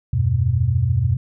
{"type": "chord", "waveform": "sine", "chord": "E minor", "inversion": "none", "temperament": "equal with one note detuned", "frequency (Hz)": [82.41, 96.54, 123.47], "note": ["E2", "G2", "B2"], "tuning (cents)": [0, -26, 0], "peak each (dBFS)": [-22, -20, -18], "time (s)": [0.13, 1.17], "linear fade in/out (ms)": 5, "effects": []}